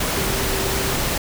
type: tone in noise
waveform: sine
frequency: 388.9 Hz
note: G4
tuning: 14 cents flat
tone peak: -28 dBFS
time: 0.17-0.93 s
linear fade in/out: 5 ms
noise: pink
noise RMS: -22 dBFS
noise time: 0-1.18 s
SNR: -9 dB
effects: none